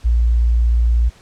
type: tone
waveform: sine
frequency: 58.27 Hz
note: A#1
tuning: in tune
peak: -11 dBFS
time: 0.04-1.1 s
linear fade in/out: 20 ms
effects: pink hiss -48 dBFS RMS until 1.21 s + low-pass 8000 Hz 12 dB/octave